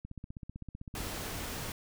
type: click train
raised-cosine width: 5 ms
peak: -30 dBFS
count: 17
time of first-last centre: 0.05-1.069 s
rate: 15.7 Hz
type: noise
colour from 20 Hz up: pink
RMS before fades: -39 dBFS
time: 0.95-1.72 s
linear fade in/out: 2 ms
effects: none